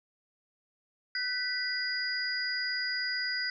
sine tone cluster, 1511 / 1969 / 4878 Hz, F#6 / B6 / D#8, +36 / -6 / -35 cents, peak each -35 / -35 / -33 dBFS, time 1.15-3.5 s, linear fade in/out 2 ms, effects none

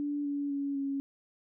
sine tone with pitch steps, 290 / 285.3 / 280.8 / 276.3 Hz, D4 / C#4 / C#4 / C#4, -22 / +50 / +22 / -6 cents, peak -30 dBFS, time 0-1 s, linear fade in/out 0 ms, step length 250 ms, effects none

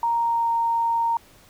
sine tone with pitch glide, 932.3 to 925.3 Hz, A#5 to A#5, 0 to -13 cents, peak -19 dBFS, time 0.03-1.17 s, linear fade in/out 2 ms, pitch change -13 cents, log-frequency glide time 0.19-0.53 s, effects pink hiss -53 dBFS RMS until 1.49 s

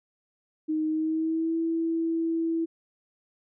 sine tone with pitch glide, 311.6 to 328.8 Hz, D#4 to E4, +3 to -4 cents, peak -24 dBFS, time 0.68-2.66 s, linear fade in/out 20 ms, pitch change +93 cents, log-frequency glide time 0.87-1.57 s, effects none

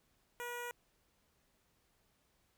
10% pulse tone with notch filter, 482.2 Hz, B4, 41 cents flat, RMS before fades -43 dBFS, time 0.4-0.71 s, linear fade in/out 0 ms, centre 4300 Hz, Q 0.83, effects pink hiss -75 dBFS RMS until 2.57 s

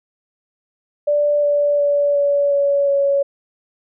sine tone with pitch steps, 586 / 580.6 / 575.3 / 570 / 564.7 / 559.5 Hz, D5 / D5 / D5 / C#5 / C#5 / C#5, -4 / -20 / -36 / +48 / +32 / +16 cents, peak -13 dBFS, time 1.07-3.23 s, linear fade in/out 10 ms, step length 360 ms, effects none

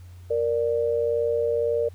sine tone pair together, 467.2 / 589 Hz, A#4 / D5, +4 / +5 cents, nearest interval major third, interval 401 cents, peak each -22 / -26 dBFS, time 0.3-1.89 s, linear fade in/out 10 ms, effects added 89 Hz sine -41 dBFS peak until 1.94 s + pink hiss -59 dBFS RMS until 1.94 s

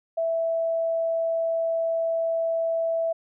sine tone, 659.3 Hz, E5, in tune, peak -22 dBFS, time 0.17-3.13 s, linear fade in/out 10 ms, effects none

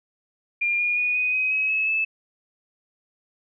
sine tone with pitch steps, 2403 / 2432 / 2462 / 2492 / 2522 / 2553 / 2584 / 2616 Hz, D7 / D#7 / D#7 / D#7 / D#7 / D#7 / E7 / E7, +39 / -40 / -19 / +2 / +23 / +44 / -35 / -14 cents, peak -20 dBFS, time 0.61-2.05 s, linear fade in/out 10 ms, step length 180 ms, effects none

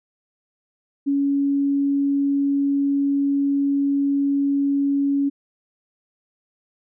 sine tone, 280.1 Hz, C#4, 18 cents sharp, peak -17 dBFS, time 1.06-5.3 s, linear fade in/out 20 ms, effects none

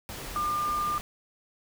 sine tone in noise, 1200 Hz, D6, 37 cents sharp, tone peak -26 dBFS, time 0.36-0.98 s, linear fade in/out 0 ms, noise pink, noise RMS -39 dBFS, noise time 0.09-1.01 s, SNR +10 dB, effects none

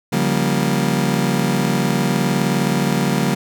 35% pulse chord, G half-diminished seventh, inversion second, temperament just, 141.12 / 176.4 / 196 / 235.2 Hz, Db3 / F3 / G3 / Bb3, +31 / +18 / 0 / +16 cents, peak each -20 dBFS, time 0.12-3.35 s, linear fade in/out 10 ms, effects none

